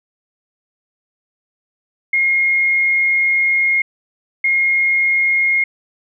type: tone pair in turn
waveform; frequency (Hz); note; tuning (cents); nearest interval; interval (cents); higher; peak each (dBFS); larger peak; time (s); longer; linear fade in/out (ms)
sine; 2144 / 2144; C7 / C7; +42 / +42; unison; 0; neither; -12; neither; 2.13-3.82 / 4.44-5.64; first; 5
effects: none